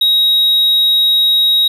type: tone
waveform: triangle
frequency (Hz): 3800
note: A#7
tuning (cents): +33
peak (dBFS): -7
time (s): 0.01-1.68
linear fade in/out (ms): 5
effects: none